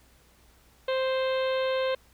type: harmonic tone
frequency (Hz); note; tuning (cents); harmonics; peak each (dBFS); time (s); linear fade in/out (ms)
523.3; C5; 0; 1 / 2 / 3 / 4 / 5 / 6 / 7 / 8; -25 / -35 / -38 / -41 / -41 / -41 / -42 / -46; 0.88-1.95; 5
effects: added 60 Hz sine -61 dBFS peak until 2.13 s + pink hiss -61 dBFS RMS until 2.13 s